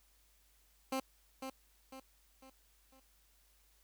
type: tone with echo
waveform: 15% pulse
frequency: 264.5 Hz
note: C4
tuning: 19 cents sharp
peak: -28 dBFS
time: 0.92-1 s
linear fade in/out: 5 ms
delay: 500 ms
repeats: 4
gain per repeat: -7 dB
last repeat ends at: 3 s
effects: added 50 Hz sine -70 dBFS peak until 3.83 s + white hiss -71 dBFS RMS until 3.83 s